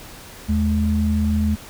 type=tone pair together; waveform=sine; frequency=79.9 / 212.9 Hz; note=D#2 / G#3; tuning=+47 / +43 cents; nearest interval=octave + perfect fourth; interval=1696 cents; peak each=-19 dBFS; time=0.48-1.56 s; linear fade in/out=20 ms; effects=pink hiss -40 dBFS RMS until 1.69 s